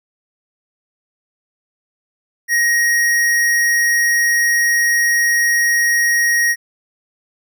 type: tone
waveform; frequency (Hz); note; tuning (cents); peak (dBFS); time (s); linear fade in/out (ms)
square; 1882; A#6; +16; -13; 2.48-6.56; 50
effects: none